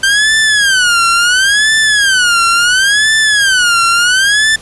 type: tone with vibrato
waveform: sawtooth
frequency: 1553 Hz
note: G6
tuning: 17 cents flat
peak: -4 dBFS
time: 0.03-4.56 s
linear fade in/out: 5 ms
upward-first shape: sine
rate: 0.72 Hz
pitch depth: 220 cents each way
effects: pink hiss -35 dBFS RMS until 4.61 s + resampled to 24000 Hz